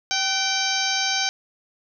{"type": "harmonic tone with a mistuned harmonic", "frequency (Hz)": 779, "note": "G5", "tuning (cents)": -11, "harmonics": [1, 2, 3, 4, 5, 6, 7, 8], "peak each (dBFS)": [-29, -29, -29, -29, -29, -29, -29, -29], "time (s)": [0.11, 1.29], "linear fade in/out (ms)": 0, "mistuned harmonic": 2, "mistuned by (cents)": -48, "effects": []}